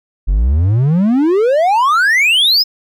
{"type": "exponential sweep", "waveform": "triangle", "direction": "up", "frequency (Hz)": [42.76, 5274], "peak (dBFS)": -7, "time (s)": [0.27, 2.64], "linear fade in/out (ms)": 20, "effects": []}